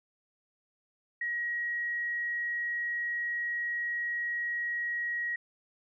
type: tone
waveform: sine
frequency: 1900 Hz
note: A#6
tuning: 33 cents sharp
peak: -30 dBFS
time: 1.21-5.36 s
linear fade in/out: 5 ms
effects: none